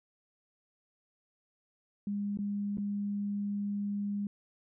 sine tone with dropouts, 203.2 Hz, G#3, 38 cents flat, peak -31 dBFS, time 2.07-4.27 s, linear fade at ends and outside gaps 2 ms, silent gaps 2.373-2.388 / 2.772-2.782 s, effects none

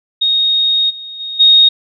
sine tone with level steps, 3729 Hz, A#7, in tune, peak -10 / -26 / -21 / -4 dBFS, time 0.21-1.69 s, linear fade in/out 10 ms, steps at 0.89 / 1.19 / 1.39 s, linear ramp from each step 20 ms, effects none

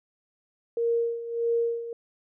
sine tone with tremolo, 466.2 Hz, A#4, in tune, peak -21 dBFS, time 0.77-1.93 s, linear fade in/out 2 ms, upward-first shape sine, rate 1.6 Hz, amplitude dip 75%, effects none

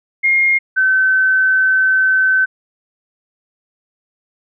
sine tone pair in turn, 2134 / 1529.9 Hz, C7 / G6, +34 / -43 cents, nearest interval tritone, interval 577 cents, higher first, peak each -10 dBFS, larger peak neither, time 0.23-0.59 / 0.76-2.46 s, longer second, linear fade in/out 20 ms, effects none

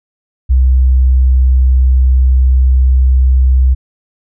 sine tone, 64.3 Hz, C2, 30 cents flat, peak -5 dBFS, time 0.49-3.75 s, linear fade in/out 20 ms, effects none

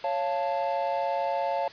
triangle chord, Db augmented, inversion none, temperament equal with one note detuned, 554.4 / 691.6 / 880 Hz, Db5 / F5 / A5, 0 / -17 / 0 cents, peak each -28 dBFS, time 0.04-1.68 s, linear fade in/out 2 ms, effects white hiss -46 dBFS RMS until 1.72 s + resampled to 11025 Hz

